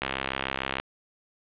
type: click train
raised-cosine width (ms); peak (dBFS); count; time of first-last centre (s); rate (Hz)
0.3; -11; 53; 0.02-0.8; 66.7
effects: resampled to 8000 Hz + 7-bit